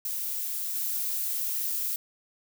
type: noise with level steps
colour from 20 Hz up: violet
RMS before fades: -32 / -30 dBFS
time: 0.05-1.96 s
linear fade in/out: 2 ms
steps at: 0.75 s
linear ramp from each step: 5 ms
effects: none